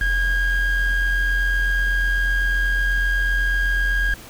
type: ring-modulated tone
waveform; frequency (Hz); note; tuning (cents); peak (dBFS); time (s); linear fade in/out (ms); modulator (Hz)
triangle; 795; G5; +24; -12; 0.01-4.14; 2; 839
effects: pink hiss -41 dBFS RMS until 4.29 s